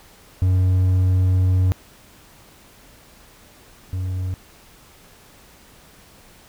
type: tone pair in turn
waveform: triangle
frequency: 92.5 / 92.5 Hz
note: F#2 / F#2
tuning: 0 / 0 cents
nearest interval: unison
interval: 0 cents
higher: neither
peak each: -12 / -20 dBFS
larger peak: first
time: 0.42-1.72 / 3.93-4.34 s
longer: first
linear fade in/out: 0 ms
effects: pink hiss -49 dBFS RMS until 6.48 s